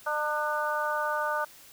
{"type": "harmonic tone with a mistuned harmonic", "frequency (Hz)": 301.5, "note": "D4", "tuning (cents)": 46, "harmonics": [2, 3, 4, 5], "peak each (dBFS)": [-32, -32, -32, -32], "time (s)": [0.06, 1.45], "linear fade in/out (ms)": 10, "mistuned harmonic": 5, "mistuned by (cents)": -27, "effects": ["white hiss -52 dBFS RMS until 1.72 s"]}